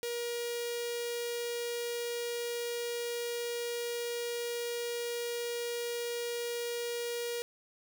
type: tone with notch filter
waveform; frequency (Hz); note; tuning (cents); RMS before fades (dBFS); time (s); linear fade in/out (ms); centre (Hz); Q
sawtooth; 475.5; A#4; +34; -36; 0.03-7.42; 0; 1100; 0.67
effects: none